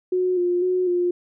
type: tone with vibrato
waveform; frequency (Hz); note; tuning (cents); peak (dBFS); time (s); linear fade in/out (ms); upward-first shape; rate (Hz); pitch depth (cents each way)
sine; 359.9; F#4; -48; -18; 0.12-1.11; 5; square; 2; 29
effects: none